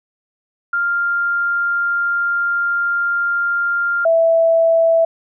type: tone pair in turn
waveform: sine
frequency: 1396.9 / 659.2 Hz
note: F6 / E5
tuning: 0 / 0 cents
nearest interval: octave + minor second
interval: 1300 cents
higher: first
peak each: -15 / -10 dBFS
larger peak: second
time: 0.73-4.05 / 4.05-5.05 s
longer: first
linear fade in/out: 5 ms
effects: none